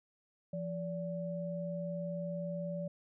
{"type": "tone pair together", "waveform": "sine", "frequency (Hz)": [171.44, 578], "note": ["F3", "D5"], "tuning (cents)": [-32, -28], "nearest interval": "octave + major sixth", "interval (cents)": 2104, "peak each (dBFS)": [-38, -39], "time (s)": [0.53, 2.88], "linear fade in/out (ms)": 5, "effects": []}